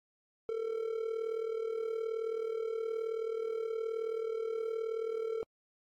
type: tone with amplitude modulation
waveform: triangle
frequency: 449.1 Hz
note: A4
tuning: 35 cents sharp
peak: -28 dBFS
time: 0.49-5.43 s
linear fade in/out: 0 ms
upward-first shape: sine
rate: 38.9 Hz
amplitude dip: 70%
effects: AAC 48 kbps